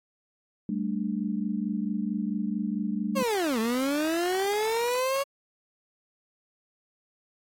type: chord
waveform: sine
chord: G suspended second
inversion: none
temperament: just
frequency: 196 / 220.5 / 294 Hz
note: G3 / A3 / D4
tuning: 0 / +4 / +2 cents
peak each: -30 / -30 / -34 dBFS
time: 0.69-3.23 s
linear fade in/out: 2 ms
type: linear two-way sweep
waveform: 30% pulse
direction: down then up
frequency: 559 to 217 to 559 Hz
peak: -22 dBFS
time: 3.15-5.24 s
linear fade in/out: 20 ms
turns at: 3.59 s
effects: AAC 64 kbps